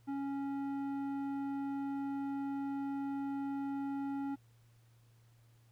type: tone with low-pass filter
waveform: square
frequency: 277.2 Hz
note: C#4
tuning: in tune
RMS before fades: -38 dBFS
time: 0.07-4.36 s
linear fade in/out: 20 ms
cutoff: 1000 Hz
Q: 0.84
effects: added 116 Hz sine -62 dBFS peak until 5.71 s + pink hiss -73 dBFS RMS until 5.71 s